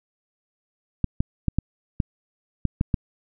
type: clicks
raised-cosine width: 5 ms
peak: -8 dBFS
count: 8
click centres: 1.043 / 1.205 / 1.483 / 1.586 / 2.002 / 2.653 / 2.811 / 2.942 s
effects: none